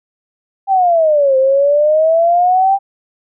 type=exponential two-way sweep; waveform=sine; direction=down then up; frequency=795 to 522 to 795 Hz; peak=-8 dBFS; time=0.67-2.79 s; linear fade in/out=50 ms; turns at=1.37 s; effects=none